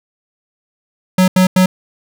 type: tone bursts at uneven times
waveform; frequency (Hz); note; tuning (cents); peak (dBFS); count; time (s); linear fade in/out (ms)
square; 185; F#3; 0; -8; 3; 1.18-1.28 / 1.36-1.47 / 1.56-1.66; 5
effects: none